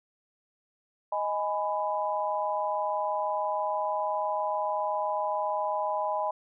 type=chord; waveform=sine; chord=G# minor; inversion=second; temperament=just; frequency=623 / 830.6 / 996.7 Hz; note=D#5 / G#5 / B5; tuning=+2 / 0 / +16 cents; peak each=-31 dBFS; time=1.12-6.31 s; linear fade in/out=5 ms; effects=none